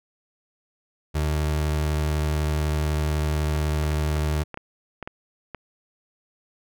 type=tone; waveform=30% pulse; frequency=76 Hz; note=D#2; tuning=40 cents flat; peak=-19 dBFS; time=1.14-4.44 s; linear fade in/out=20 ms
type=clicks; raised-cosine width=0.5 ms; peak=-19 dBFS; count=9; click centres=3.556 / 3.836 / 3.916 / 4.165 / 4.543 / 4.574 / 5.027 / 5.075 / 5.547 s
effects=none